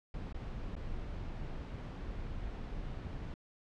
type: noise with dropouts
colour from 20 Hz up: brown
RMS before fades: -41 dBFS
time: 0.14-3.34 s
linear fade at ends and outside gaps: 2 ms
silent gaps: 0.327-0.344 / 0.754-0.764 s
effects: low-pass 4000 Hz 12 dB/octave